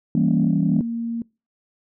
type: chord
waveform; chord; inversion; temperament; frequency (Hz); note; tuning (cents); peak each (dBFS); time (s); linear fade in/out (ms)
sine; E diminished seventh; none; equal; 164.81 / 196 / 233.1 / 277.2; E3 / G3 / Bb3 / Db4; 0 / 0 / 0 / 0; -20 / -21 / -19 / -23; 0.15-0.81; 2
type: tone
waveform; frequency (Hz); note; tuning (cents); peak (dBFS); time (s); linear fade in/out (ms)
sine; 231.8; A#3; -10; -23; 0.43-1.22; 2
effects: noise-tail reverb RT60 0.3 s tail -25 dB re dry + tanh soft clip ceiling -8 dBFS